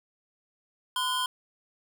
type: tone cluster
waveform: square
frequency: 1019 / 1461 / 3204 Hz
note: C6 / F#6 / G7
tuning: -46 / -22 / +37 cents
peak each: -30 / -37 / -31 dBFS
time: 0.96-1.26 s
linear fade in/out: 2 ms
effects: none